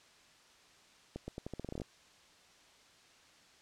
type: accelerating click train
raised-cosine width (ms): 2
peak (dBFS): -27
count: 13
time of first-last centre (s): 1.16-1.817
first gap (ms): 120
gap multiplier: 0.84
effects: white hiss -62 dBFS RMS until 3.61 s + low-pass 6000 Hz 12 dB/octave